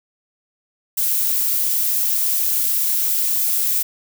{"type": "noise", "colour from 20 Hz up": "violet", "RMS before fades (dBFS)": -19, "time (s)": [0.97, 3.83], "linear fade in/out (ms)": 10, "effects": []}